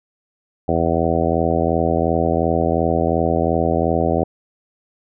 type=harmonic tone; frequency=82.8 Hz; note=E2; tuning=8 cents sharp; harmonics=1 / 2 / 3 / 4 / 5 / 6 / 7 / 8 / 9; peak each=-24 / -24 / -24 / -24 / -24 / -24 / -24 / -24 / -24 dBFS; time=0.68-4.24 s; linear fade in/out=5 ms; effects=none